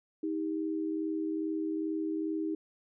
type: tone pair together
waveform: sine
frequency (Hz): 316.1 / 398.5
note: D#4 / G4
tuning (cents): +27 / +28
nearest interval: major third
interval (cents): 401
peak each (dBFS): -31 / -38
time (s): 0.23-2.55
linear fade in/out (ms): 5
effects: none